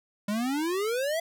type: exponential sweep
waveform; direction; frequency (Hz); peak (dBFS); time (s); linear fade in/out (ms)
square; up; 199.9 to 679; -27; 0.28-1.2; 5
effects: none